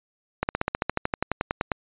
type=slowing click train; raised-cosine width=0.5 ms; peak=-8 dBFS; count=17; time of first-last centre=0.43-1.718 s; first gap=59 ms; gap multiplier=1.04; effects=resampled to 8000 Hz